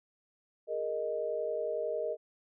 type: chord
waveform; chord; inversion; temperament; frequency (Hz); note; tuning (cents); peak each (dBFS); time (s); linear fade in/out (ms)
sine; Ab suspended second; none; equal; 415.3 / 466.2 / 622.3; Ab4 / Bb4 / Eb5; 0 / 0 / 0; -39 / -35 / -34; 0.67-2.17; 50
effects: none